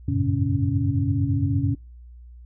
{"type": "tone cluster", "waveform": "sine", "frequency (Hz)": [90.8, 99.6, 114.3, 137.4, 279], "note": ["F#2", "G2", "A#2", "C#3", "C#4"], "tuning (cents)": [-32, 28, -34, -15, 11], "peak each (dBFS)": -26, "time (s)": [0.08, 1.75], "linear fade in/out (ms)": 5, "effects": ["noise-tail reverb RT60 0.3 s tail -24 dB re dry", "added 60 Hz sine -41 dBFS peak until 2.45 s"]}